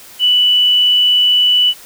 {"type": "tone", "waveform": "sine", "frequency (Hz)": 2968, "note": "F#7", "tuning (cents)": 5, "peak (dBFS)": -8, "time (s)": [0.19, 1.74], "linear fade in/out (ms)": 50, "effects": ["white hiss -38 dBFS RMS until 1.85 s"]}